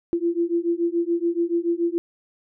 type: beating tone pair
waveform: sine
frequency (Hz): 337.5 / 344.5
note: E4 / F4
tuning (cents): +41 / -24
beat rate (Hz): 7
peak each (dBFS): -23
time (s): 0.13-1.98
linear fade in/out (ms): 0
effects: none